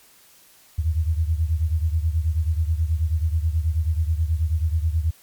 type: beating tone pair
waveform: sine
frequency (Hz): 77.78 / 87.08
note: D#2 / F2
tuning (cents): 0 / -5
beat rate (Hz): 9.3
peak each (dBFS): -20 / -24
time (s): 0.78-5.11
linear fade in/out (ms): 10
effects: white hiss -53 dBFS RMS until 5.22 s + MP3 96 kbps